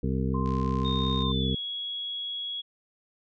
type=harmonic tone; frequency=65.41 Hz; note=C2; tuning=in tune; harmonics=1 / 2 / 3 / 4 / 6 / 7; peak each=-30 / -30 / -30 / -33 / -38 / -37 dBFS; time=0.03-1.55 s; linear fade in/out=5 ms
type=tone; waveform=sine; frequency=1043 Hz; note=C6; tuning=6 cents flat; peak=-33 dBFS; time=0.34-1.32 s; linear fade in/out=5 ms
type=click train; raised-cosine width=0.2 ms; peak=-30 dBFS; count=50; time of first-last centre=0.46-1.222 s; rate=64.3 Hz
type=tone with pitch glide; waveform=sine; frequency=3679 to 3335 Hz; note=A#7 to G#7; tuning=-24 to +7 cents; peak=-31 dBFS; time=0.84-2.62 s; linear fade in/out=20 ms; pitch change=-169 cents; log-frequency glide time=1.19-1.56 s
effects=none